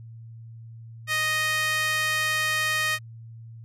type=tone with high-pass filter; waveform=sawtooth; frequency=622.3 Hz; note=D#5; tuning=in tune; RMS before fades=-25 dBFS; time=1.07-2.99 s; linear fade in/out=50 ms; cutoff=1800 Hz; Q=2.3; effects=added 114 Hz sine -40 dBFS peak until 3.64 s + resampled to 32000 Hz